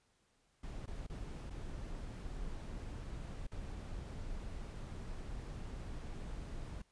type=noise with dropouts; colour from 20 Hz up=brown; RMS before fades=-44 dBFS; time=0.63-6.82 s; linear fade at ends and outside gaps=5 ms; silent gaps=0.86-0.876 / 1.067-1.097 / 1.499-1.505 / 3.469-3.516 s; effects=pink hiss -75 dBFS RMS until 6.91 s + resampled to 22050 Hz